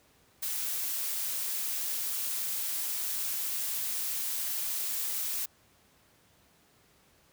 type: noise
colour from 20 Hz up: blue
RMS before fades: -33 dBFS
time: 0.42-5.46 s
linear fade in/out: 10 ms
effects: pink hiss -64 dBFS RMS until 7.32 s + high-pass 60 Hz 12 dB/octave